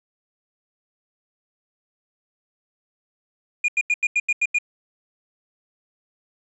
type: tone bursts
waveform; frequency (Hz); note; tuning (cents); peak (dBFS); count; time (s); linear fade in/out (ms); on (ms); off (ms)
triangle; 2430; D#7; -42; -15; 8; 3.64-4.586; 5; 43; 86
effects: resampled to 22050 Hz